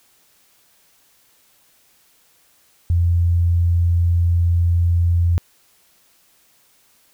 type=tone; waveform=sine; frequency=86 Hz; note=F2; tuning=26 cents flat; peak=-13 dBFS; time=2.9-5.38 s; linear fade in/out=0 ms; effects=white hiss -57 dBFS RMS until 7.13 s